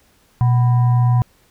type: tone with frequency modulation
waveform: sine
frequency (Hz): 121.7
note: B2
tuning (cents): -25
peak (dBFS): -11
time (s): 0.41-1.22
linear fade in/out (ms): 0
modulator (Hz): 869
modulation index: 0.28
effects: pink hiss -56 dBFS RMS until 1.5 s